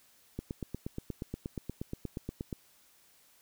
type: click train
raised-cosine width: 3 ms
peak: -23 dBFS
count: 19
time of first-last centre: 0.39-2.528 s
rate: 8.42 Hz
effects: white hiss -64 dBFS RMS until 3.41 s